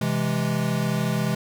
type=chord; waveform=square; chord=C augmented; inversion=none; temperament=equal; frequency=130.81 / 164.81 / 207.7 Hz; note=C3 / E3 / G#3; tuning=0 / 0 / 0 cents; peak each=-27 dBFS; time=0.01-1.35 s; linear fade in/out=5 ms; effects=none